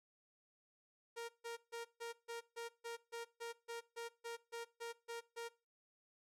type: tone bursts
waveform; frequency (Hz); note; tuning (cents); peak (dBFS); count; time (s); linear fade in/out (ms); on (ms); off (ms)
sawtooth; 466.2; A#4; 0; -40; 16; 1.16-5.49; 20; 130; 150
effects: noise-tail reverb RT60 0.3 s tail -20 dB re dry + low-pass 12000 Hz 12 dB/octave